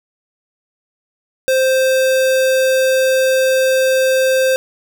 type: tone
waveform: square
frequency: 523.3 Hz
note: C5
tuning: in tune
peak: -12 dBFS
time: 1.48-4.56 s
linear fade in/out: 0 ms
effects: none